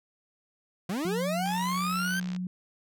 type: linear sweep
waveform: 40% pulse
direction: up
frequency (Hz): 164.81 to 1588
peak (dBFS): -28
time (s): 0.89-2.2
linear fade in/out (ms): 5
type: tone with pitch glide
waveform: sine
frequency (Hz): 180 to 181.88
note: F#3 to F#3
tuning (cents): -47 to -29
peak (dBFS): -30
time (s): 1.05-2.47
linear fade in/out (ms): 2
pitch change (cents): +18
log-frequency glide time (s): 1.19-1.72
type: click train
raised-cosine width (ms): 0.2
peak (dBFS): -26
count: 61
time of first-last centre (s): 1.46-2.364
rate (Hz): 66.4
effects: none